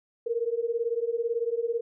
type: beating tone pair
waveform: sine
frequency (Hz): 456.2 / 474.2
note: A#4 / A#4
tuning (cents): -37 / +30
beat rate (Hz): 18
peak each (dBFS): -29 / -28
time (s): 0.26-1.81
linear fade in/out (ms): 10
effects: none